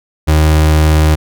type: tone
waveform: 35% pulse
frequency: 77.5 Hz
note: D#2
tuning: 6 cents flat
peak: -5 dBFS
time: 0.27-1.16 s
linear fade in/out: 20 ms
effects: none